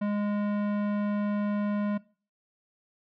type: tone with tanh clipping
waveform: sine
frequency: 206.2 Hz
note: G#3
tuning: 12 cents flat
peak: -28 dBFS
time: 0.01-1.98 s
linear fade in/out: 10 ms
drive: 17 dB
effects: noise-tail reverb RT60 0.4 s tail -21 dB re dry